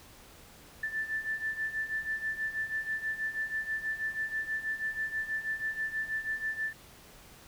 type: beating tone pair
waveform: sine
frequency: 1760 / 1766.2 Hz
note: A6 / A6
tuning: 0 / +6 cents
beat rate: 6.2 Hz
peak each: -37 / -33 dBFS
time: 0.83-6.73 s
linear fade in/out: 5 ms
effects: pink hiss -54 dBFS RMS until 7.47 s